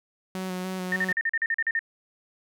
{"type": "tone with vibrato", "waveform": "sawtooth", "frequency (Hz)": 185, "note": "F#3", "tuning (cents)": 0, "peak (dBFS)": -26, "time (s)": [0.35, 1.12], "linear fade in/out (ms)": 0, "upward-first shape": "square", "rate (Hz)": 3.4, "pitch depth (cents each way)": 19}
{"type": "tone bursts", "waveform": "sine", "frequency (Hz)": 1820, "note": "A#6", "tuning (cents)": -42, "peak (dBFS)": -22, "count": 11, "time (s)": [0.92, 1.792], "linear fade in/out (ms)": 2, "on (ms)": 42, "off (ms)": 41}
{"effects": []}